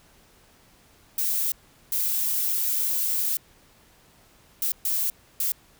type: noise bursts at uneven times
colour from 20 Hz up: violet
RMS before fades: -25 dBFS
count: 5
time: 1.18-1.52 / 1.92-3.37 / 4.62-4.72 / 4.85-5.1 / 5.4-5.52 s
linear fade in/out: 2 ms
effects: pink hiss -57 dBFS RMS until 5.79 s